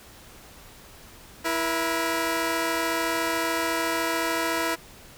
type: tone pair together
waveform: 10% pulse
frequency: 330 / 478.1 Hz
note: E4 / A#4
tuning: +2 / +44 cents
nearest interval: tritone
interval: 642 cents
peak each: -17 / -21 dBFS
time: 1.44-4.76 s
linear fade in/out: 20 ms
effects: pink hiss -48 dBFS RMS until 5.17 s